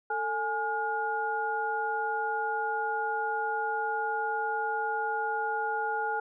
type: tone cluster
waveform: sine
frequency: 445.1 / 836 / 1426 Hz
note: A4 / G#5 / F6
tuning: +20 / +11 / +36 cents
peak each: -35 / -30 / -33 dBFS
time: 0.1-6.2 s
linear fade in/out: 5 ms
effects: none